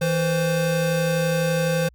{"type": "tone pair together", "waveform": "square", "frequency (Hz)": [162.2, 518.5], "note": ["E3", "C5"], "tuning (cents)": [-28, -16], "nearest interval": "octave + minor sixth", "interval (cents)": 2012, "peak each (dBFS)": -23, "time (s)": [0.01, 1.89], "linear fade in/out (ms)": 10, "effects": ["added 60 Hz sine -50 dBFS peak until 1.94 s"]}